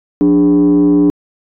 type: tone with frequency modulation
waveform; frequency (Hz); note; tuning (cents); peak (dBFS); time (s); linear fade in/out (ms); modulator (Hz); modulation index
sine; 293.7; D4; 0; -5; 0.21-1.1; 0; 115; 0.61
effects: tanh soft clip ceiling -4 dBFS